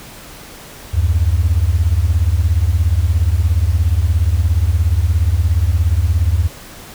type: beating tone pair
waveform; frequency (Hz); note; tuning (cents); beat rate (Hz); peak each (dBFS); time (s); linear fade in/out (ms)
sine; 74.5 / 91.5; D2 / F#2; +25 / -19; 17; -13; 0.93-6.48; 20
effects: tanh soft clip ceiling -5 dBFS + pink hiss -36 dBFS RMS until 6.94 s